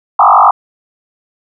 sine tone with frequency modulation, 998 Hz, B5, 18 cents sharp, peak -3 dBFS, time 0.19-0.51 s, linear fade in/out 5 ms, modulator 50 Hz, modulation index 5.3, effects none

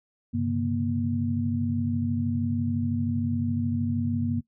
sine tone cluster, 97.8 / 131.4 / 143.7 / 237.2 Hz, G2 / C3 / D3 / A#3, -4 / +8 / -37 / +30 cents, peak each -29 / -34 / -35 / -26 dBFS, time 0.33-4.41 s, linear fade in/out 20 ms, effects noise-tail reverb RT60 0.1 s tail -18 dB re dry

